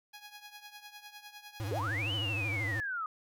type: tone with tremolo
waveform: 10% pulse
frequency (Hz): 830.6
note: G#5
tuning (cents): 0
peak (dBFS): -37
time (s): 0.13-1.81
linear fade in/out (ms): 10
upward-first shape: triangle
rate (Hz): 9.9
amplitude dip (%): 80
type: tone with vibrato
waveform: square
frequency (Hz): 103.83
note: G#2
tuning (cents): 0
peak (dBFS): -35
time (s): 1.6-2.8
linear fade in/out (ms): 0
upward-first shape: sine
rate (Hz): 13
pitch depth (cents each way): 150
type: linear two-way sweep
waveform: sine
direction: up then down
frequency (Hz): 350 to 3070 to 1224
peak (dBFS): -33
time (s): 1.71-3.06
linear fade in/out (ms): 2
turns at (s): 2.13
effects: none